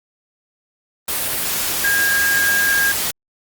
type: tone in noise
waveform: sine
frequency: 1623 Hz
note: G#6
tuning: 40 cents flat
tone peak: -15 dBFS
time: 1.84-2.92 s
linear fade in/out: 5 ms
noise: white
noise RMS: -21 dBFS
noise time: 1.08-3.11 s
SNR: +3 dB
effects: Opus 32 kbps